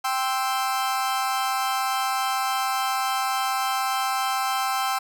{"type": "chord", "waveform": "40% pulse", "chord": "C major", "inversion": "second", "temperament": "equal", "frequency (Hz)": [784, 1046.5, 1318.5], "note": ["G5", "C6", "E6"], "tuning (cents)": [0, 0, 0], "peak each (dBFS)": [-25, -28, -27], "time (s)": [0.04, 4.99], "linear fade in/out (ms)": 10, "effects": []}